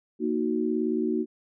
sine chord, D# minor, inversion second, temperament equal, 233.1 / 311.1 / 370 Hz, A#3 / D#4 / F#4, 0 / 0 / 0 cents, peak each -28 dBFS, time 0.19-1.26 s, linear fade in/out 50 ms, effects none

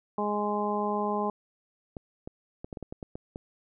harmonic tone, 207.7 Hz, G#3, in tune, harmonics 1 / 2 / 3 / 4 / 5, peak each -32 / -32 / -35 / -32 / -33 dBFS, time 0.18-1.3 s, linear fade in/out 2 ms
clicks, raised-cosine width 2 ms, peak -24 dBFS, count 10, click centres 1.968 / 2.275 / 2.645 / 2.728 / 2.772 / 2.827 / 2.925 / 3.028 / 3.155 / 3.359 s
effects none

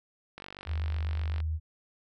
click train, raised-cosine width 0.3 ms, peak -26 dBFS, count 50, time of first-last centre 0.38-1.403 s, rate 47.9 Hz
sine tone, 78.8 Hz, D#2, 23 cents sharp, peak -28 dBFS, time 0.66-1.6 s, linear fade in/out 50 ms
effects none

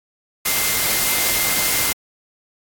sine tone in noise, 2093 Hz, C7, in tune, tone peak -27 dBFS, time 0.45-1.93 s, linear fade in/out 10 ms, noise white, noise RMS -19 dBFS, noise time 0.45-1.93 s, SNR -11 dB, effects AAC 64 kbps

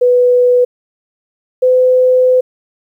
sine tone pair in turn, 493.9 / 507.8 Hz, B4 / B4, 0 / +48 cents, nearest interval unison, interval 48 cents, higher second, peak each -6 dBFS, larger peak neither, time 0.01-0.65 / 1.62-2.41 s, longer second, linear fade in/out 10 ms, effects 8-bit

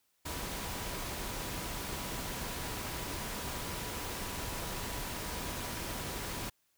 sine tone in noise, 976 Hz, B5, 21 cents flat, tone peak -50 dBFS, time 0.25-6.5 s, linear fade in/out 10 ms, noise pink, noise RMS -39 dBFS, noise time 0.25-6.5 s, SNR -14 dB, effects white hiss -75 dBFS RMS until 6.77 s

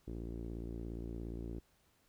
sawtooth tone with low-pass filter, 57.2 Hz, A#1, 32 cents flat, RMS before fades -43 dBFS, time 0.07-1.6 s, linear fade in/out 10 ms, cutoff 350 Hz, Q 2.9, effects pink hiss -72 dBFS RMS until 2.08 s

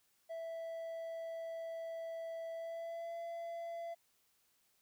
triangle tone with pitch glide, 659.3 to 675.9 Hz, E5 to E5, 0 to +43 cents, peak -39 dBFS, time 0.29-3.95 s, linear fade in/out 20 ms, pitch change +43 cents, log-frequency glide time 2.53-3.17 s, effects white hiss -75 dBFS RMS until 4.81 s

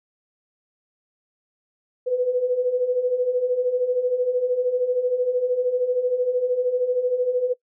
sine beating tone pair, 488.2 / 501.2 Hz, B4 / B4, -20 / +25 cents, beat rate 13 Hz, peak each -26 / -20 dBFS, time 2.06-7.54 s, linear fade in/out 20 ms, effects noise-tail reverb RT60 0.1 s tail -21 dB re dry

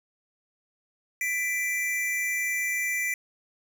square tone pair together, 1992.2 / 2349 Hz, B6 / D7, +15 / 0 cents, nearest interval minor third, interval 285 cents, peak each -29 / -30 dBFS, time 1.21-3.14 s, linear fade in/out 2 ms, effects none

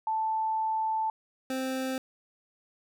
sine / 25% pulse tone pair in turn, 880 / 261.6 Hz, A5 / C4, 0 / 0 cents, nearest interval octave + major sixth, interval 2100 cents, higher first, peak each -26 dBFS, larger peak neither, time 0.07-1.1 / 1.5-1.98 s, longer first, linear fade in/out 2 ms, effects none

